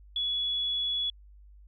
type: tone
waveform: sine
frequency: 3390 Hz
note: G#7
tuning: 35 cents sharp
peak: -27 dBFS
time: 0.16-1.1 s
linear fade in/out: 2 ms
effects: added 50 Hz sine -50 dBFS peak until 1.67 s